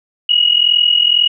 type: tone pair together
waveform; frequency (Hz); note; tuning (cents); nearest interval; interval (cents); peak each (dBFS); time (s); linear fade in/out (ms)
sine; 2876 / 2918; F#7 / F#7; -50 / -25; unison; 25; -12; 0.29-1.28; 5
effects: none